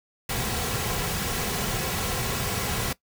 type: noise with comb filter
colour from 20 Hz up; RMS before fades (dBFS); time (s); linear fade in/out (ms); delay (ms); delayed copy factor
pink; -28; 0.29-2.93; 5; 3.3; -0.5
effects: noise-tail reverb RT60 0.1 s tail -19 dB re dry